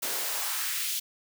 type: noise with high-pass filter sweep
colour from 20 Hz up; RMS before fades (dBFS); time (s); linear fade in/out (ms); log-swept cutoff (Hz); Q
white; -31; 0.02-1; 10; 270 to 3500; 1.3
effects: none